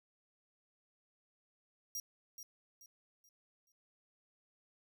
sawtooth tone with echo, 5700 Hz, F8, 34 cents sharp, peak -36 dBFS, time 1.95-2 s, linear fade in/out 2 ms, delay 430 ms, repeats 4, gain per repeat -9 dB, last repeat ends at 3.72 s, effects none

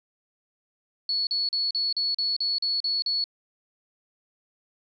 sine tone bursts, 4400 Hz, C#8, 14 cents flat, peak -23 dBFS, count 10, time 1.09-3.241 s, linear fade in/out 2 ms, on 180 ms, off 39 ms, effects none

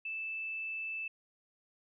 sine tone, 2636 Hz, E7, 1 cent flat, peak -36 dBFS, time 0.05-1.08 s, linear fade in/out 5 ms, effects none

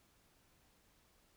silence, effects pink hiss -71 dBFS RMS until 1.36 s

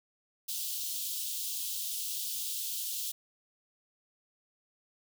white high-pass noise, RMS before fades -36 dBFS, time 0.48-3.12 s, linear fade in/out 10 ms, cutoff 3000 Hz, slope 48 dB/octave, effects none

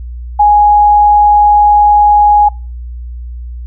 sine tone, 830.6 Hz, G#5, in tune, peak -3 dBFS, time 0.39-2.49 s, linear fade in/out 10 ms, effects noise-tail reverb RT60 0.3 s tail -22 dB re dry + added 60 Hz sine -21 dBFS peak until 3.66 s

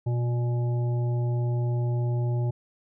harmonic tone with a mistuned harmonic, 120 Hz, B2, 49 cents flat, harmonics 1 / 3 / 5 / 7, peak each -23 / -36 / -41 / -43 dBFS, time 0.06-2.51 s, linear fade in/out 10 ms, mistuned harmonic 1, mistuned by +23 cents, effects none

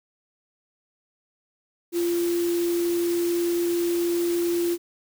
sine tone in noise, 345 Hz, F4, 21 cents flat, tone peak -21 dBFS, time 1.92-4.78 s, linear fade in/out 50 ms, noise white, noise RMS -36 dBFS, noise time 1.92-4.78 s, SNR +12 dB, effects none

